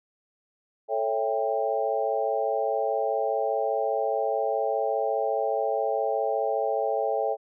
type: chord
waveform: sine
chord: A dominant seventh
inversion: none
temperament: equal with one note detuned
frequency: 440 / 554.4 / 659.3 / 793.6 Hz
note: A4 / C#5 / E5 / G5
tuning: 0 / 0 / 0 / +21 cents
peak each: -29 dBFS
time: 0.88-7.37 s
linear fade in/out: 50 ms
effects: none